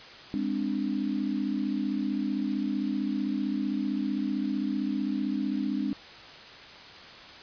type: tone cluster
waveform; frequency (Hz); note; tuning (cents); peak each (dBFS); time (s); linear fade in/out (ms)
sine; 204.4 / 260 / 295.5; G#3 / C4 / D4; -27 / -11 / +11; -31; 0.34-5.93; 0
effects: white hiss -46 dBFS RMS until 7.42 s + resampled to 11025 Hz